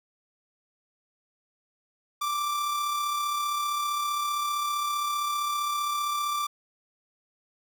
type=tone with amplitude modulation; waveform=45% pulse; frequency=1174.7 Hz; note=D6; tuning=in tune; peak=-25 dBFS; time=2.21-6.47 s; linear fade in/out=10 ms; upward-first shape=sine; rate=35.3 Hz; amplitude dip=30%; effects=none